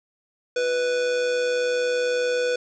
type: tone with amplitude modulation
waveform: square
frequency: 493.9 Hz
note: B4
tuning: in tune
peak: -20 dBFS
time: 0.56-2.56 s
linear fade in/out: 5 ms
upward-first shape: sine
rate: 138 Hz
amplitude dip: 35%
effects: resampled to 16000 Hz + 8-bit